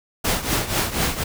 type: noise with tremolo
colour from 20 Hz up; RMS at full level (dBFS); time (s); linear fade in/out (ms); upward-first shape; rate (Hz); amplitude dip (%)
pink; -19; 0.24-1.24; 10; triangle; 4.1; 80
effects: none